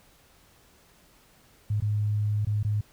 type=tone with dropouts; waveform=sine; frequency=104.9 Hz; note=G#2; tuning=18 cents sharp; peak=-23 dBFS; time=1.7-2.81 s; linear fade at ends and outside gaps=5 ms; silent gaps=1.803-1.821 / 2.45-2.469 / 2.63-2.647 s; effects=pink hiss -59 dBFS RMS until 2.92 s